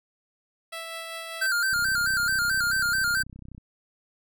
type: tone with tremolo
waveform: 10% pulse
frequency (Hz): 659.3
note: E5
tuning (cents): 0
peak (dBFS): -25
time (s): 0.72-1.47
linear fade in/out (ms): 10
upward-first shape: sine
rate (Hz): 5.1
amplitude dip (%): 25
type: tone with vibrato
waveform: square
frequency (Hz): 1480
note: F#6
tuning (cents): 0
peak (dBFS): -23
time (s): 1.41-3.23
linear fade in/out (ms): 10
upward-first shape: square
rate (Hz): 4.6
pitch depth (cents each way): 83
type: click train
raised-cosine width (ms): 5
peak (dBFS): -31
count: 60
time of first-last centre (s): 1.73-3.58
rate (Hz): 31.9
effects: none